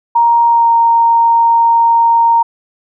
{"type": "tone with pitch glide", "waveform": "sine", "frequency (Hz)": [936, 926.9], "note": ["A#5", "A#5"], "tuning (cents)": [7, -10], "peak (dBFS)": -6, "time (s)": [0.15, 2.43], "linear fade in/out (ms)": 10, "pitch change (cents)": -17, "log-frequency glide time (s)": [0.47, 0.7], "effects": []}